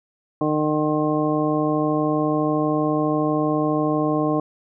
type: harmonic tone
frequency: 152.3 Hz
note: D#3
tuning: 37 cents flat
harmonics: 1 / 2 / 3 / 4 / 5 / 7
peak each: -27 / -21 / -26 / -26 / -29 / -28 dBFS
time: 0.41-4.4 s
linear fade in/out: 2 ms
effects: none